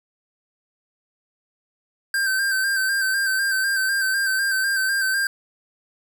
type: tone with vibrato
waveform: square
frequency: 1568 Hz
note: G6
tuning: in tune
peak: -20 dBFS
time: 2.14-5.27 s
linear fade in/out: 2 ms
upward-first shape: square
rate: 4 Hz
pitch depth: 32 cents each way
effects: none